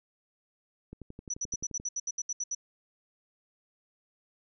click train, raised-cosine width 3 ms, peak -30 dBFS, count 11, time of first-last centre 0.93-1.8 s, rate 11.5 Hz
sine tone bursts, 5920 Hz, F#8, in tune, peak -30 dBFS, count 12, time 1.3-2.549 s, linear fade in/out 5 ms, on 39 ms, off 71 ms
effects none

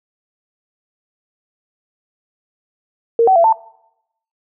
sine tone with pitch steps, 462.3 / 759 / 675 / 892 Hz, A#4 / F#5 / E5 / A5, -14 / +44 / +41 / +23 cents, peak -8 dBFS, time 3.19-3.526 s, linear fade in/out 2 ms, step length 84 ms, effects noise-tail reverb RT60 0.8 s tail -21 dB re dry

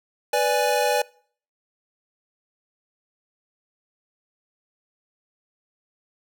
square chord, G# diminished, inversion first, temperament equal, 493.9 / 587.3 / 830.6 Hz, B4 / D5 / G#5, 0 / 0 / 0 cents, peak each -24 dBFS, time 0.33-1.02 s, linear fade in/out 5 ms, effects noise-tail reverb RT60 0.5 s tail -23 dB re dry

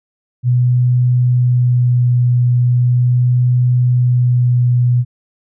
sine tone with vibrato, 123.47 Hz, B2, in tune, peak -9 dBFS, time 0.43-5.05 s, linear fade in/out 50 ms, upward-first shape sine, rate 0.39 Hz, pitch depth 10 cents each way, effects none

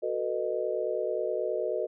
sine chord, B dominant seventh, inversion second, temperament just, 370.4 / 444.5 / 493.9 / 617.4 Hz, F#4 / A4 / B4 / D#5, +2 / +18 / 0 / -14 cents, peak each -34 / -33 / -33 / -32 dBFS, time 0.02-1.87 s, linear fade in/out 20 ms, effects none

